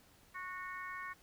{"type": "harmonic tone", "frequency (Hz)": 367.2, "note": "F#4", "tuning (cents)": -13, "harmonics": [3, 4, 5, 6], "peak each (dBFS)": [-45, -50, -46, -50], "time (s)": [0.34, 1.14], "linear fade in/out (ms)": 20, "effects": ["pink hiss -65 dBFS RMS until 1.22 s"]}